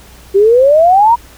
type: exponential sweep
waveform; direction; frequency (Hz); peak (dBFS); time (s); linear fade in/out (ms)
sine; up; 381.7 to 971; -4; 0.34-1.16; 20
effects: added 60 Hz sine -39 dBFS peak until 1.37 s + pink hiss -40 dBFS RMS until 1.37 s